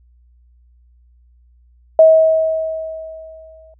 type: tone with exponential decay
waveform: sine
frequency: 640 Hz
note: D#5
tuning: 49 cents sharp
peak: -3 dBFS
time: 1.99-3.74 s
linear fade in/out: 2 ms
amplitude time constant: 380 ms
effects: added 60 Hz sine -48 dBFS peak until 3.79 s